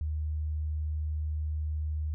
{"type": "tone", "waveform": "sine", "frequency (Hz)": 76.6, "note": "D#2", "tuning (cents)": -27, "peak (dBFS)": -29, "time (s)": [0.01, 2.14], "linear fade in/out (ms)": 0, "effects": []}